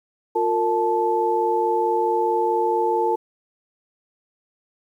sine tone cluster, 354.5 / 459.1 / 873 Hz, F4 / A#4 / A5, +26 / -26 / -14 cents, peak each -24 / -22 / -21 dBFS, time 0.35-3.16 s, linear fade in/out 10 ms, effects 9-bit

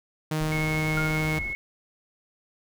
sawtooth tone, 155.56 Hz, D#3, in tune, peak -21 dBFS, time 0.31-1.39 s, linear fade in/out 5 ms
brown noise, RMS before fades -37 dBFS, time 0.4-1.54 s, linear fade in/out 10 ms
sine tone with vibrato, 2185 Hz, C#7, 26 cents flat, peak -29 dBFS, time 0.52-1.55 s, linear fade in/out 0 ms, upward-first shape sine, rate 12 Hz, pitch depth 8 cents each way
sine tone with exponential decay, 1411 Hz, F6, 17 cents sharp, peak -26 dBFS, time 0.97-1.48 s, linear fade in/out 5 ms, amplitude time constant 110 ms
effects none

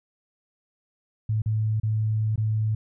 sine tone with dropouts, 108.8 Hz, A2, 19 cents flat, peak -21 dBFS, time 1.29-2.75 s, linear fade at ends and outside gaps 5 ms, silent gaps 1.42-1.459 / 1.8-1.832 / 2.359-2.377 s, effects none

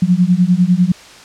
sine beating tone pair, 174.61 / 184.61 Hz, F3 / F#3, 0 / -4 cents, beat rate 10 Hz, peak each -12 dBFS, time 0.02-0.92 s, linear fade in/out 5 ms, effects white hiss -38 dBFS RMS until 1.24 s + low-pass 6000 Hz 12 dB/octave

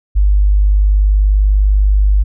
sine tone, 50.2 Hz, G1, 42 cents sharp, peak -7 dBFS, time 0.15-2.24 s, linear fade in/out 20 ms, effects none

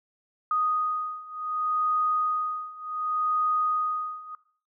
sine beating tone pair, 1243 / 1243.67 Hz, D#6 / D#6, -2 / -1 cents, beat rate 0.67 Hz, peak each -29 / -27 dBFS, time 0.51-4.35 s, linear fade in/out 2 ms, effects noise-tail reverb RT60 0.5 s tail -19 dB re dry

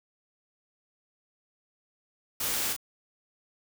white noise with echo, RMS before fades -31 dBFS, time 2.4-2.73 s, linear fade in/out 5 ms, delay 35 ms, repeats 1, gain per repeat -4 dB, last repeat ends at 2.765 s, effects none

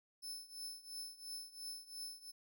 sawtooth tone with tremolo, 5260 Hz, E8, 5 cents flat, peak -40 dBFS, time 0.22-2.32 s, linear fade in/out 20 ms, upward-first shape triangle, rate 2.9 Hz, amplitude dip 90%, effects none

